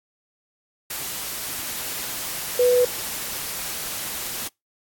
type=tone in noise; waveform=sine; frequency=493.9 Hz; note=B4; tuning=in tune; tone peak=-14 dBFS; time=2.59-2.85 s; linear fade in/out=5 ms; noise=white; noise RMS=-30 dBFS; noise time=0.9-4.48 s; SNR=+13 dB; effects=noise-tail reverb RT60 0.2 s tail -26 dB re dry + AAC 64 kbps